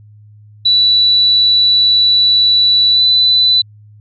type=tone with pitch glide; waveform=sine; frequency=3951 to 3990 Hz; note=B7 to B7; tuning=0 to +17 cents; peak=-7 dBFS; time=0.65-3.62 s; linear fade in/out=10 ms; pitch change=+17 cents; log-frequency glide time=2.92-3.02 s; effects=added 105 Hz sine -38 dBFS peak until 4 s